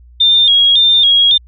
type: tone with vibrato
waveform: sine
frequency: 3447 Hz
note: A7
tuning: 36 cents flat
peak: -6 dBFS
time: 0.2-1.38 s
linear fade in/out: 10 ms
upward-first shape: square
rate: 1.8 Hz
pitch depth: 77 cents each way
effects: added 60 Hz sine -38 dBFS peak until 1.47 s